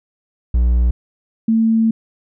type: tone pair in turn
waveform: triangle / sine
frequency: 60 / 224.4 Hz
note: B1 / A3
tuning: -49 / +34 cents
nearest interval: octave + major seventh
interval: 2283 cents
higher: second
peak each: -9 / -11 dBFS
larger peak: first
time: 0.54-0.91 / 1.48-1.91 s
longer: second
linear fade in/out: 5 ms
effects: none